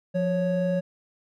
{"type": "tone pair together", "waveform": "triangle", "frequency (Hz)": [176.3, 554.9], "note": ["F3", "C#5"], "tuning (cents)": [17, 2], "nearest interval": "octave + minor sixth", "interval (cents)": 1985, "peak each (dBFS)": -23, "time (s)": [0.14, 0.81], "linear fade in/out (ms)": 20, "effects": []}